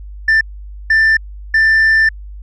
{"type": "tone bursts at uneven times", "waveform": "sine", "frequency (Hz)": 1777, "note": "A6", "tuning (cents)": 17, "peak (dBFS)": -5, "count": 3, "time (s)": [[0.28, 0.41], [0.9, 1.17], [1.54, 2.09]], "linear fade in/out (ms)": 5, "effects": ["tanh soft clip ceiling -7 dBFS", "added 50 Hz sine -28 dBFS peak until 2.42 s"]}